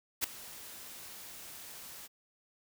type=noise with ADSR envelope; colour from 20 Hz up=white; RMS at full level=-28 dBFS; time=0.21-2.08 s; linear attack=31 ms; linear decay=3 ms; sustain=-20 dB; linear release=27 ms; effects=none